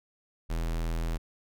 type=tone; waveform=square; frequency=41.2 Hz; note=E1; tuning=in tune; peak=-29 dBFS; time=0.49-1.18 s; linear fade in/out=20 ms; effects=none